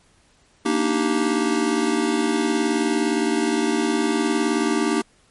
square chord, Eb major seventh, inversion second, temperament just, 233.3 / 291.7 / 311.1 / 388.9 Hz, Bb3 / D4 / Eb4 / G4, +2 / -12 / 0 / -14 cents, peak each -25 / -26 / -24 / -25 dBFS, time 0.65-5.02 s, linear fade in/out 10 ms, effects pink hiss -58 dBFS RMS until 5.3 s + MP3 48 kbps

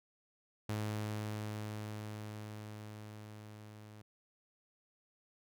sawtooth tone with level ramp, 106.4 Hz, G#2, 42 cents sharp, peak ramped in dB -31 to -48 dBFS, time 0.69-4.02 s, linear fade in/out 5 ms, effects none

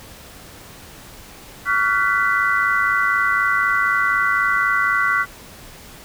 sine tone cluster, 1136 / 1398 / 1502 / 1983 Hz, C#6 / F6 / F#6 / B6, +42 / +1 / +26 / +7 cents, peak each -21 dBFS, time 1.65-5.26 s, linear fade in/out 50 ms, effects pink hiss -41 dBFS RMS until 6.04 s

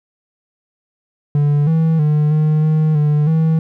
triangle tone with pitch steps, 145.7 / 161.6 / 150.3 / 153.7 / 155.8 / 148.9 / 160.4 Hz, D3 / E3 / D3 / D#3 / D#3 / D3 / E3, -13 / -34 / +40 / -21 / +3 / +24 / -47 cents, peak -9 dBFS, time 1.35-3.59 s, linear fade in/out 2 ms, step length 320 ms, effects none

